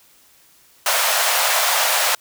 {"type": "high-pass noise", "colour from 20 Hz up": "pink", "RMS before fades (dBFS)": -18, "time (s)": [0.86, 2.15], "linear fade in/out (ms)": 2, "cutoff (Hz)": 580, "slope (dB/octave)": 48, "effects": ["white hiss -53 dBFS RMS until 2.2 s"]}